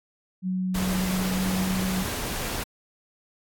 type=tone with pitch glide; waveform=sine; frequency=185.3 to 186.91 Hz; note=F#3 to F#3; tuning=+3 to +18 cents; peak=-24 dBFS; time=0.42-2.05 s; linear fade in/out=50 ms; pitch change=+15 cents; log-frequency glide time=1.05-1.36 s
type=noise; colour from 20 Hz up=pink; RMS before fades=-31 dBFS; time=0.74-2.64 s; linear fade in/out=10 ms
effects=AAC 64 kbps